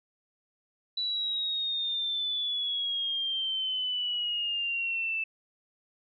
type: exponential sweep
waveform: sine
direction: down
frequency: 3961 to 2637 Hz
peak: -28 dBFS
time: 0.97-5.24 s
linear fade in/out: 5 ms
effects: none